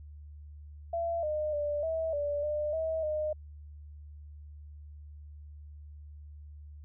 sine tone with pitch steps, 675 / 609 / 588 / 647 / 581 / 599 / 642 / 612 Hz, E5 / D#5 / D5 / E5 / D5 / D5 / E5 / D#5, +41 / -37 / +2 / -32 / -19 / +34 / -46 / -29 cents, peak -29 dBFS, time 0.93-3.33 s, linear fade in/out 5 ms, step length 300 ms, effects added 74 Hz sine -45 dBFS peak until 6.84 s

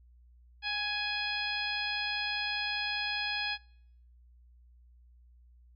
harmonic tone with a mistuned harmonic, 835 Hz, G#5, 9 cents sharp, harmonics 1 / 2 / 3 / 4 / 5 / 6, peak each -41 / -37 / -36 / -38 / -40 / -41 dBFS, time 0.62-3.58 s, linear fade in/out 50 ms, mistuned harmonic 1, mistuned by -21 cents, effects noise-tail reverb RT60 0.7 s tail -25 dB re dry + added 60 Hz sine -56 dBFS peak until 5.75 s

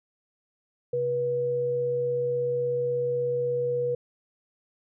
sine tone pair together, 132.64 / 485.7 Hz, C3 / B4, +24 / -29 cents, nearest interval octave + minor seventh, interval 2247 cents, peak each -36 / -24 dBFS, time 0.93-3.95 s, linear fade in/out 5 ms, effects none

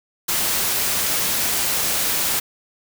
white noise, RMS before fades -21 dBFS, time 0.28-2.4 s, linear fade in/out 10 ms, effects none

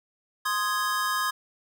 square chord, Ab major, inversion first, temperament equal, 1046.5 / 1244.5 / 1661.2 Hz, C6 / Eb6 / Ab6, 0 / 0 / 0 cents, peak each -30 dBFS, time 0.45-1.31 s, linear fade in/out 10 ms, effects none

